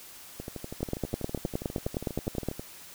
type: two click trains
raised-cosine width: 2 ms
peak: -15 / -23 dBFS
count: 17 / 28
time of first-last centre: 0.83-2.486 / 0.4-2.595 s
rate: 9.66 / 12.3 Hz
effects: white hiss -48 dBFS RMS until 2.94 s